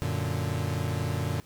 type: chord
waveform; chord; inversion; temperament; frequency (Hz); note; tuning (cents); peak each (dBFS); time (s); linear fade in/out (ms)
40% pulse; Gb augmented; none; equal; 92.5 / 116.54 / 146.83; Gb2 / Bb2 / D3; 0 / 0 / 0; -31; 0.02-1.4; 0
effects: pink hiss -57 dBFS RMS until 1.45 s